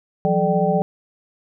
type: tone cluster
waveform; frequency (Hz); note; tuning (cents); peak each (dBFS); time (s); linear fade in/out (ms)
sine; 169.9 / 185.6 / 430.5 / 595 / 774; F3 / F#3 / A4 / D5 / G5; -47 / +6 / -38 / +22 / -22; -22; 0.25-0.82; 0
effects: none